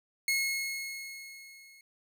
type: tone with level ramp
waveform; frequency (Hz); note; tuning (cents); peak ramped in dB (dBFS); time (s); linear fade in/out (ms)
sawtooth; 2171; C#7; -37; -22 to -51; 0.28-1.81; 2
effects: none